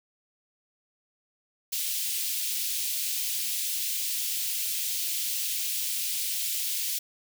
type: high-pass noise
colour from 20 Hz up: white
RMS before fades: -30 dBFS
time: 1.72-6.99 s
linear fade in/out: 10 ms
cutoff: 2600 Hz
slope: 24 dB/octave
effects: none